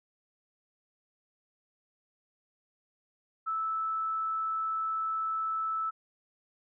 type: tone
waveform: sine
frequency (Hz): 1312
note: E6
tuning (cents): -9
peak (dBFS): -29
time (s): 3.46-5.91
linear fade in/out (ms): 20
effects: none